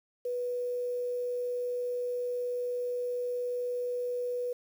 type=tone with quantisation; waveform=sine; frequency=491.1 Hz; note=B4; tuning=10 cents flat; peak=-30 dBFS; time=0.25-4.53 s; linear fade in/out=5 ms; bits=9; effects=none